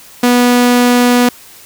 sawtooth tone, 244.7 Hz, B3, 16 cents flat, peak -3 dBFS, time 0.23-1.29 s, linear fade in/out 5 ms, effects white hiss -38 dBFS RMS until 1.65 s

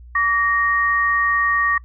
sine tone pair together, 1148.9 / 1864.7 Hz, D6 / A#6, -38 / 0 cents, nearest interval minor sixth, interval 838 cents, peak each -18 dBFS, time 0.15-1.78 s, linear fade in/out 5 ms, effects noise-tail reverb RT60 0.1 s tail -24 dB re dry + added 60 Hz sine -38 dBFS peak until 1.84 s

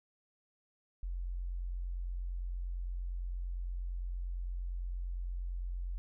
sine tone, 44.37 Hz, F1, 28 cents sharp, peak -35 dBFS, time 1.03-5.98 s, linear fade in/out 0 ms, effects none

